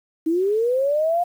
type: linear sweep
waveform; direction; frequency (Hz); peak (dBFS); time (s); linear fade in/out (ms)
sine; up; 311.1 to 713; -17; 0.26-1.24; 10
effects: 8-bit